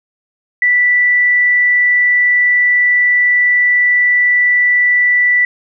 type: tone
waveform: sine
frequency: 1969 Hz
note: B6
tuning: 6 cents flat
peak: -8 dBFS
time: 0.62-5.45 s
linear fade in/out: 2 ms
effects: none